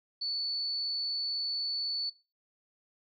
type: tone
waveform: sine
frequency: 4462 Hz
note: C#8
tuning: 11 cents sharp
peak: -31 dBFS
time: 0.21-2.1 s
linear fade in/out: 10 ms
effects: noise-tail reverb RT60 0.3 s tail -17 dB re dry